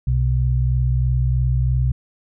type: tone pair together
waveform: sine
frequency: 63.3 / 126.38 Hz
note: B1 / B2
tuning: +43 / +40 cents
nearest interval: octave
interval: 1197 cents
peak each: -18 dBFS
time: 0.07-1.92 s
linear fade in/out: 5 ms
effects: none